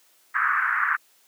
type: band-pass noise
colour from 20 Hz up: pink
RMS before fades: -23 dBFS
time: 0.34-0.97 s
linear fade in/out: 20 ms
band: 1200 to 1800 Hz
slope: 48 dB/octave
effects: white hiss -60 dBFS RMS until 1.27 s + high-pass 300 Hz 12 dB/octave